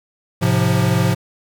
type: chord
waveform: square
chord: F major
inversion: first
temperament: equal with one note detuned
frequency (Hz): 107.49 / 130.81 / 174.61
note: A2 / C3 / F3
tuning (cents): -40 / 0 / 0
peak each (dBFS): -19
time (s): 0.41-1.15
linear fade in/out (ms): 20
effects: 7-bit